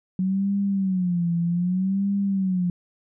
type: tone with vibrato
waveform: sine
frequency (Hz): 184.2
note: F#3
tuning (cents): -7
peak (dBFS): -20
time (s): 0.19-2.7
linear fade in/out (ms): 2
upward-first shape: sine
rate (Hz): 0.64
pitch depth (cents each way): 140
effects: none